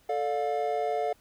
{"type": "chord", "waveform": "triangle", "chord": "D minor", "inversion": "second", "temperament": "equal with one note detuned", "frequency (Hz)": [440, 587.3, 710.3], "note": ["A4", "D5", "F5"], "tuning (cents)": [0, 0, 29], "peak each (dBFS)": [-29, -31, -27], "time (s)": [0.09, 1.13], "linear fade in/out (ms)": 5, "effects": ["pink hiss -63 dBFS RMS until 1.2 s"]}